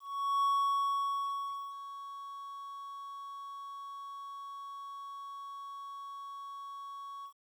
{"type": "tone with ADSR envelope", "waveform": "triangle", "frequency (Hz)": 1115, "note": "C#6", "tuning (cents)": 10, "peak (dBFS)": -24, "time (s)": [0, 7.33], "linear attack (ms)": 430, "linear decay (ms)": 1300, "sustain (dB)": -16, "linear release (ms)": 82, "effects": ["11-bit"]}